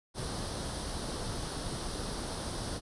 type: noise with comb filter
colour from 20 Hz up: pink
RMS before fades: -37 dBFS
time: 0.14-2.81 s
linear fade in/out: 50 ms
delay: 0.21 ms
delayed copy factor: +0.6
effects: resampled to 24000 Hz